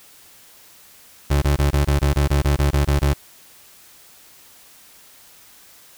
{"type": "tone bursts", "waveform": "30% pulse", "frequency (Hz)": 71.2, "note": "C#2", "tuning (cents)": 47, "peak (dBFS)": -12, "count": 13, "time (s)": [1.3, 3.136], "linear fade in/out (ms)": 10, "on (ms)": 120, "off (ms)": 23, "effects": ["white hiss -48 dBFS RMS until 5.97 s"]}